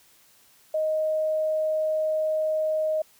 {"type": "tone", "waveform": "sine", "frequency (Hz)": 624, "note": "D#5", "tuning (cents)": 5, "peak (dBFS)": -22, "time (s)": [0.74, 3.02], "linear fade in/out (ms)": 5, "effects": ["white hiss -58 dBFS RMS until 3.19 s"]}